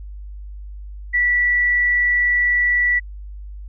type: tone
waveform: sine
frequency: 1956 Hz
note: B6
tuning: 17 cents flat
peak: -14 dBFS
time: 1.13-3 s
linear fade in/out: 20 ms
effects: added 50 Hz sine -31 dBFS peak until 3.68 s